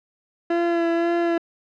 30% pulse tone with vibrato, 338.9 Hz, E4, 48 cents sharp, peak -16 dBFS, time 0.5-1.38 s, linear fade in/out 5 ms, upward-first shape sine, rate 1.9 Hz, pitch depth 19 cents each way, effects low-pass 2000 Hz 12 dB/octave

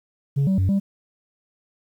sine tone with pitch steps, 139.6 / 191.3 / 94.3 / 197.3 Hz, C#3 / G3 / F#2 / G3, +13 / -42 / +33 / +11 cents, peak -14 dBFS, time 0.36-0.8 s, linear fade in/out 20 ms, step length 110 ms, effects tanh soft clip ceiling -16 dBFS + 9-bit

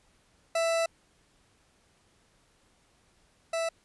40% pulse tone pair in turn, 662 / 659.6 Hz, E5 / E5, +7 / +1 cents, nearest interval unison, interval 6 cents, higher first, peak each -24 / -27 dBFS, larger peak first, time 0.55-0.86 / 3.53-3.69 s, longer first, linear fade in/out 5 ms, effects pink hiss -66 dBFS RMS until 3.84 s + resampled to 24000 Hz

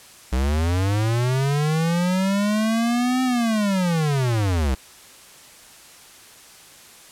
square linear two-way sweep, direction up then down, 60.9 to 258.8 to 60.9 Hz, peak -19 dBFS, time 0.32-4.75 s, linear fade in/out 10 ms, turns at 3.23 s, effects white hiss -46 dBFS RMS until 7.11 s + low-pass 11000 Hz 12 dB/octave

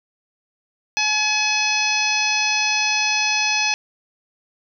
harmonic tone, 850 Hz, G#5, 40 cents sharp, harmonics 1 / 2 / 3 / 4 / 5 / 6 / 7, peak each -26 / -30 / -20 / -29 / -28 / -26 / -26 dBFS, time 0.97-3.74 s, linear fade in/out 0 ms, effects none

